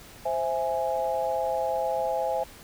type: chord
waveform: sine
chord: C augmented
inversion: none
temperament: equal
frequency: 523.3 / 659.3 / 830.6 Hz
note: C5 / E5 / G#5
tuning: 0 / 0 / 0 cents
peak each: -29 dBFS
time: 0.25-2.44 s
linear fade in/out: 10 ms
effects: pink hiss -48 dBFS RMS until 2.63 s